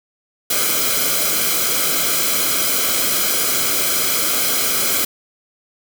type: noise with comb filter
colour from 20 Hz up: white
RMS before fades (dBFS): -18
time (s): 0.5-5.05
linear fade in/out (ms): 5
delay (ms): 1.1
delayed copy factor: -0.75
effects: none